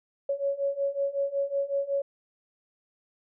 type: beating tone pair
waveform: sine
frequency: 554.4 / 559.8 Hz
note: C#5 / C#5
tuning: 0 / +17 cents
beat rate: 5.4 Hz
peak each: -30 / -28 dBFS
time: 0.29-2.02 s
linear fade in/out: 5 ms
effects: none